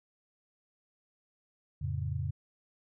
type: chord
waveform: sine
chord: F augmented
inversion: none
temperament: equal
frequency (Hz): 87.31 / 110 / 138.59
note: F2 / A2 / C#3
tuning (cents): 0 / 0 / 0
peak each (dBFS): -35 / -37 / -35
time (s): 1.81-2.31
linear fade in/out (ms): 10
effects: none